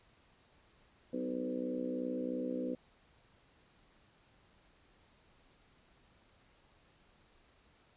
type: harmonic tone with a mistuned harmonic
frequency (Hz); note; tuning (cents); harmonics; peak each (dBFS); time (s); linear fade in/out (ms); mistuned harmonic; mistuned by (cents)
63; B1; +35; 3 / 4 / 5 / 6 / 7 / 8 / 9; -47 / -38 / -42 / -47 / -48 / -40 / -52; 1.13-2.75; 5; 5; -24
effects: pink hiss -67 dBFS RMS until 7.96 s + resampled to 8000 Hz